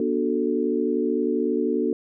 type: chord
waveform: sine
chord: B minor seventh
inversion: none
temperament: equal with one note detuned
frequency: 241 / 293.7 / 370 / 440 Hz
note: B3 / D4 / F#4 / A4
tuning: -42 / 0 / 0 / 0 cents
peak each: -26 dBFS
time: 0-1.93 s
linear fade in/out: 2 ms
effects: none